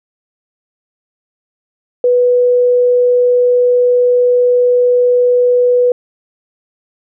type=tone; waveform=sine; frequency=492.3 Hz; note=B4; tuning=6 cents flat; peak=-7 dBFS; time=2.04-5.92 s; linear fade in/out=2 ms; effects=none